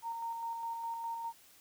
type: tone with tremolo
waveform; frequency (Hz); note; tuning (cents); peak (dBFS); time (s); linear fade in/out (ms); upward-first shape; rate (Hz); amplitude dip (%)
sine; 922; A#5; -19; -35; 0.02-1.33; 50; square; 4.9; 30
effects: white hiss -61 dBFS RMS until 1.6 s